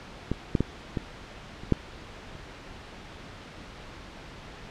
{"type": "clicks", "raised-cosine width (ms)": 3, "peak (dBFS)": [-13, -9, -10, -15, -28, -7, -29], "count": 7, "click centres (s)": [0.316, 0.552, 0.606, 0.972, 1.635, 1.723, 2.353], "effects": ["pink hiss -44 dBFS RMS until 4.7 s", "low-pass 4000 Hz 12 dB/octave"]}